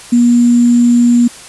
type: tone with sample-and-hold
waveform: sine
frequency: 239.9 Hz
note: A#3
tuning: 50 cents sharp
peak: -5 dBFS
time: 0.12-1.28 s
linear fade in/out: 10 ms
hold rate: 7350 Hz
effects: white hiss -33 dBFS RMS until 1.48 s + resampled to 24000 Hz